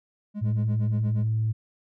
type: tone with tremolo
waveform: triangle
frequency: 207.7 Hz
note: G#3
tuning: in tune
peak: -24 dBFS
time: 0.34-1.29 s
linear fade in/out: 50 ms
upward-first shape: sine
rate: 8.5 Hz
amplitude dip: 95%
type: tone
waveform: sine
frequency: 110.2 Hz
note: A2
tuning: 3 cents sharp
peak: -21 dBFS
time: 0.41-1.53 s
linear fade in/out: 20 ms
effects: tanh soft clip ceiling -17 dBFS